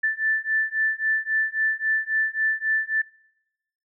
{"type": "beating tone pair", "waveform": "sine", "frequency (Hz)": [1760, 1763.7], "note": ["A6", "A6"], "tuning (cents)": [0, 4], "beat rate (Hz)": 3.7, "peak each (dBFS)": [-24, -24], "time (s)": [0.03, 3.02], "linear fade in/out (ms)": 10, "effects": ["noise-tail reverb RT60 0.9 s tail -24 dB re dry"]}